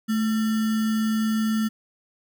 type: tone with sample-and-hold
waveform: sine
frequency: 219 Hz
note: A3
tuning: 8 cents flat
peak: -20 dBFS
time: 0.08-1.69 s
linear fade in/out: 20 ms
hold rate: 1575 Hz
effects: none